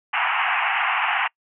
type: band-pass noise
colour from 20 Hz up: pink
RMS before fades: -22 dBFS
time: 0.13-1.28 s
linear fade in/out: 10 ms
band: 730 to 2900 Hz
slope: 96 dB/octave
effects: noise-tail reverb RT60 0.1 s tail -26 dB re dry